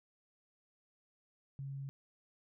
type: tone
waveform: sine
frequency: 137.5 Hz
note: C#3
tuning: 14 cents flat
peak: -40 dBFS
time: 1.59-1.89 s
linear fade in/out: 0 ms
effects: none